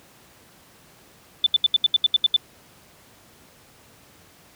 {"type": "tone bursts", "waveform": "sine", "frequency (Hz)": 3520, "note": "A7", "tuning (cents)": 0, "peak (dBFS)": -13, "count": 10, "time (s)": [1.44, 2.364], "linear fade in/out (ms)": 2, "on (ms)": 24, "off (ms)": 76, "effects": ["pink hiss -52 dBFS RMS until 4.55 s", "high-pass 80 Hz 12 dB/octave"]}